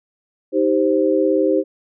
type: chord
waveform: sine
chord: C minor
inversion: first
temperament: equal with one note detuned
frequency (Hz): 314.2 / 392 / 523.3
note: Eb4 / G4 / C5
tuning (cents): +17 / 0 / 0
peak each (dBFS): -18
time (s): 0.52-1.64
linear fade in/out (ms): 50
effects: none